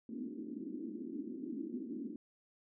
pink band-pass noise, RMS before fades -43 dBFS, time 0.09-2.16 s, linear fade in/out 2 ms, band 230 to 330 Hz, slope 48 dB/octave, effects none

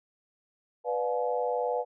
sine chord, B diminished seventh, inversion none, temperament just, 493.9 / 592.7 / 711.2 / 853.4 Hz, B4 / D5 / F5 / Ab5, 0 / +16 / +31 / +47 cents, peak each -29 / -34 / -33 / -34 dBFS, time 0.84-1.85 s, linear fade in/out 50 ms, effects none

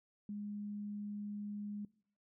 sine tone, 206.4 Hz, G#3, 10 cents flat, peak -40 dBFS, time 0.29-1.85 s, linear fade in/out 2 ms, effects noise-tail reverb RT60 0.6 s tail -22 dB re dry

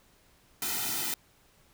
white noise with comb filter, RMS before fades -32 dBFS, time 0.62-1.14 s, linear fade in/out 2 ms, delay 1.8 ms, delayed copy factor -1, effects pink hiss -63 dBFS RMS until 1.73 s

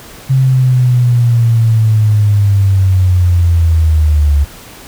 sine linear sweep, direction down, 133.7 to 70.8 Hz, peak -6 dBFS, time 0.29-4.45 s, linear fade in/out 20 ms, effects pink hiss -34 dBFS RMS until 4.87 s

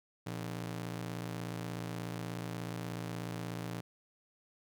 sawtooth ring-modulated tone, 144.1 Hz, D3, 33 cents flat, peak -31 dBFS, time 0.26-3.81 s, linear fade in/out 10 ms, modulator 28.3 Hz, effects none

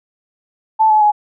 sine tone with pitch steps, 877 / 857.5 / 838.4 Hz, A5 / A5 / G#5, -6 / -45 / +16 cents, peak -8 dBFS, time 0.79-1.12 s, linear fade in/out 20 ms, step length 110 ms, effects none

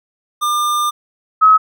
square / sine tone pair in turn, 1200 / 1280.1 Hz, D6 / D#6, +37 / +49 cents, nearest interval minor second, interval 112 cents, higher second, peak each -15 / -5 dBFS, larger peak second, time 0.41-0.91 / 1.41-1.58 s, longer first, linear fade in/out 20 ms, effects none

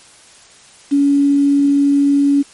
sine tone with quantisation, 282.4 Hz, C#4, 32 cents sharp, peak -9 dBFS, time 0.91-2.43 s, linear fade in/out 20 ms, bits 6, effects white hiss -44 dBFS RMS until 2.53 s + MP3 48 kbps

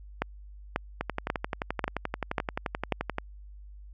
two click trains, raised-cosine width 0.5 ms, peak -11 / -14 dBFS, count 6 / 26, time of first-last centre 0.22-2.923 / 1.01-3.184 s, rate 1.85 / 11.5 Hz, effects added 50 Hz sine -44 dBFS peak until 3.93 s

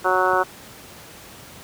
harmonic tone, 184.9 Hz, F#3, 1 cent flat, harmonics 2 / 3 / 4 / 5 / 6 / 7 / 8, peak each -24 / -24 / -24 / -24 / -24 / -24 / -24 dBFS, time 0.04-0.44 s, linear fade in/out 20 ms
click, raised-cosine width 3 ms, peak -23 dBFS, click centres 0.334 s
effects pink hiss -42 dBFS RMS until 1.63 s + high-pass 80 Hz 12 dB/octave

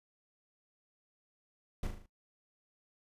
brown noise with echo, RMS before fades -34 dBFS, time 1.83-1.87 s, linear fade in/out 2 ms, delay 38 ms, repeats 5, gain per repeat -5 dB, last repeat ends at 2.06 s, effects noise-tail reverb RT60 0.1 s tail -18 dB re dry + resampled to 32000 Hz

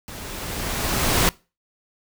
pink noise with level ramp, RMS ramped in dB -37 to -17 dBFS, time 0.08-1.29 s, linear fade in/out 0 ms, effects noise-tail reverb RT60 0.3 s tail -23 dB re dry

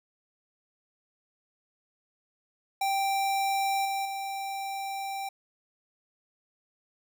square tone with level steps, 784 Hz, G5, in tune, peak -26 / -29 / -33 dBFS, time 2.81-5.29 s, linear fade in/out 5 ms, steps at 3.85 / 4.05 s, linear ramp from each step 5 ms, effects none

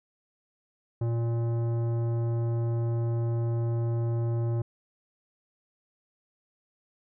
sine tone with tanh clipping, 116.54 Hz, A#2, in tune, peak -27 dBFS, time 1.01-4.62 s, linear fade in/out 5 ms, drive 14 dB, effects none

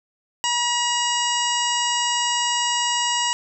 harmonic tone with a mistuned harmonic, 960 Hz, B5, 49 cents flat, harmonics 1 / 2 / 3 / 4 / 5 / 6 / 7 / 8, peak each -24 / -29 / -24 / -36 / -34 / -31 / -34 / -27 dBFS, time 0.44-3.33 s, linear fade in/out 0 ms, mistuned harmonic 6, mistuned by -33 cents, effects none

